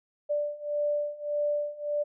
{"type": "beating tone pair", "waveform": "sine", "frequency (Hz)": [587.3, 589], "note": ["D5", "D5"], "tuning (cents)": [0, 5], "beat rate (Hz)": 1.7, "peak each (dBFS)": [-31, -29], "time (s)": [0.29, 2.04], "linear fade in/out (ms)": 20, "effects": []}